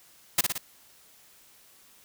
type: noise with echo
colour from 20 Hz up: white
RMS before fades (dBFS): -21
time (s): 0.38-0.41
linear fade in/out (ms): 5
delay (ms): 57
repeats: 3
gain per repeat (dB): -4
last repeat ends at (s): 0.581
effects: white hiss -57 dBFS RMS until 2.04 s